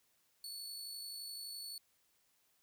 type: tone with amplitude modulation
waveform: sawtooth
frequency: 4434 Hz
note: C#8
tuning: in tune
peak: -40 dBFS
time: 0.44-1.78 s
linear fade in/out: 2 ms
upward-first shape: sine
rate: 51.7 Hz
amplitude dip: 30%
effects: white hiss -75 dBFS RMS until 2.62 s